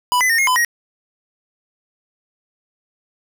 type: tone with pitch steps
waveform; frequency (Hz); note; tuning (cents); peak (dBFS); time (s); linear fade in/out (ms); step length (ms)
square; 989 / 2014 / 1836 / 2148 / 1009 / 1887; B5 / B6 / A#6 / C7 / B5 / A#6; +2 / +33 / -27 / +45 / +37 / +21; -14; 0.12-0.648; 0; 88
effects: none

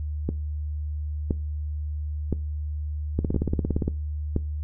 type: two click trains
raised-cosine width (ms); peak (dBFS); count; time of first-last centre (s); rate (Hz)
3; -11 / -11; 5 / 13; 0.29-4.363 / 3.19-3.88; 0.982 / 17.4
effects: noise-tail reverb RT60 0.3 s tail -20 dB re dry + added 75 Hz sine -27 dBFS peak until 4.63 s

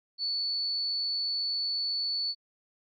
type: tone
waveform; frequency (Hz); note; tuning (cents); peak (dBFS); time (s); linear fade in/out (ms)
sine; 4454; C#8; +7; -28; 0.18-2.35; 50
effects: AAC 64 kbps

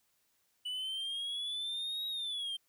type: exponential two-way sweep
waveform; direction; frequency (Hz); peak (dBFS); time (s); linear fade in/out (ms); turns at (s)
triangle; up then down; 2960 to 3825 to 3137; -34; 0.65-2.57; 10; 2.07
effects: white hiss -75 dBFS RMS until 2.68 s

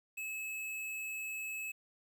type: tone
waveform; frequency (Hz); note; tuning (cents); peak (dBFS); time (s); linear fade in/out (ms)
square; 2590; E7; -31; -39; 0.17-1.72; 10
effects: 11-bit

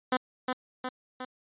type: tone with echo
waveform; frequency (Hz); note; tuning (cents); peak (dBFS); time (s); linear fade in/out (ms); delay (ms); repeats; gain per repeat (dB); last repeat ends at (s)
10% pulse; 254.6; C4; -47; -15; 0.12-0.17; 5; 360; 3; -4; 1.25
effects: resampled to 8000 Hz

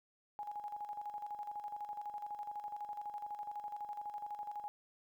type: tone with tremolo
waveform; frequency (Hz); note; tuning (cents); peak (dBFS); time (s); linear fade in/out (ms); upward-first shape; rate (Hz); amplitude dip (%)
sine; 830.6; G#5; 0; -39; 0.39-4.68; 0; square; 12; 60
effects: 12-bit

